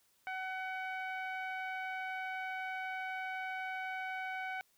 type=tone with low-pass filter; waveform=sawtooth; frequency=752 Hz; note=F#5; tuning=28 cents sharp; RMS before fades=-40 dBFS; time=0.27-4.61 s; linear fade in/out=0 ms; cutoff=2000 Hz; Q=3.4; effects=white hiss -72 dBFS RMS until 4.77 s